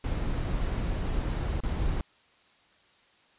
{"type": "noise with dropouts", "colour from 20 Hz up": "brown", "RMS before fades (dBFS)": -29, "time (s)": [0.04, 2.01], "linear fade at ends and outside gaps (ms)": 2, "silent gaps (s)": [1.604, 1.635], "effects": ["white hiss -62 dBFS RMS until 3.38 s", "resampled to 8000 Hz"]}